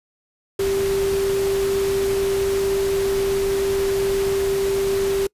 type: tone in noise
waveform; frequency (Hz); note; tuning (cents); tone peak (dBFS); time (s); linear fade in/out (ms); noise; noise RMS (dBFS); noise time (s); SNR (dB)
sine; 392; G4; 0; -18; 0.59-5.27; 5; pink; -30; 0.59-5.27; +9
effects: noise-tail reverb RT60 0.1 s tail -25 dB re dry + resampled to 32000 Hz